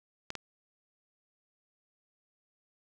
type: clicks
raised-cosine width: 0.2 ms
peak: -19 / -20 dBFS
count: 2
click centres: 0.304 / 0.353 s
effects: none